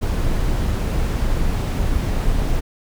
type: noise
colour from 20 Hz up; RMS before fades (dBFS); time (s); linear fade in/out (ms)
brown; -19; 0.01-2.61; 20
effects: none